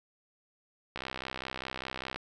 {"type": "click train", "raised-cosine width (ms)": 0.3, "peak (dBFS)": -20, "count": 79, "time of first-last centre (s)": [0.96, 2.16], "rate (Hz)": 65, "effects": []}